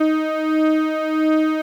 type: beating tone pair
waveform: 35% pulse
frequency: 311.1 / 312.6 Hz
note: D#4 / D#4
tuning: 0 / +8 cents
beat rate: 1.5 Hz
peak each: -19 / -16 dBFS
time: 0-1.62 s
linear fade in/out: 10 ms
effects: low-pass 2000 Hz 12 dB/octave + 8-bit